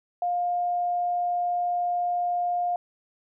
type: tone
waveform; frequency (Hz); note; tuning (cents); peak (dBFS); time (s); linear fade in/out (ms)
sine; 707; F5; +21; -23; 0.22-2.76; 2
effects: none